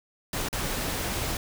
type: noise with dropouts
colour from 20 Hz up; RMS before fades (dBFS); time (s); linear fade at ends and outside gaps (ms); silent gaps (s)
pink; -30; 0.33-1.37; 2; 0.487-0.528
effects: none